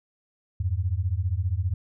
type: beating tone pair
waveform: sine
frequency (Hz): 84 / 99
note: E2 / G2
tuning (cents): +33 / +18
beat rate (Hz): 15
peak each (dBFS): -26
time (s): 0.6-1.74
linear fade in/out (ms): 5
effects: none